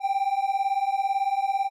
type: beating tone pair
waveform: triangle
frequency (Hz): 776 / 794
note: G5 / G5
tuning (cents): -18 / +22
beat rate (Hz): 18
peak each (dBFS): -24 / -23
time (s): 0-1.7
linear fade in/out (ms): 50
effects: none